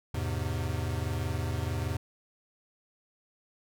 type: chord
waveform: square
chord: E augmented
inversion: none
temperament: equal with one note detuned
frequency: 82.41 / 103.83 / 128.64 Hz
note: E2 / G#2 / B#2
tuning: 0 / 0 / -29 cents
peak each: -34 / -35 / -36 dBFS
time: 0.14-1.97 s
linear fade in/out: 5 ms
effects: none